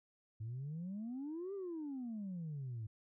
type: exponential two-way sweep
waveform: sine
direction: up then down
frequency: 105.3 to 405.2 to 105.3 Hz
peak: -39 dBFS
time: 0.4-2.87 s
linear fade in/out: 10 ms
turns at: 1.54 s
effects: tanh soft clip ceiling -38 dBFS